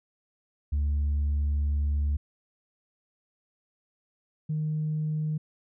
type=tone pair in turn; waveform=sine; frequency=72.7 / 154.05 Hz; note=D2 / D#3; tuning=-17 / -17 cents; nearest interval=octave + minor second; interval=1300 cents; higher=second; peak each=-21 / -25 dBFS; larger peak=first; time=0.72-2.17 / 4.49-5.38 s; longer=first; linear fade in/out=10 ms; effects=tanh soft clip ceiling -22 dBFS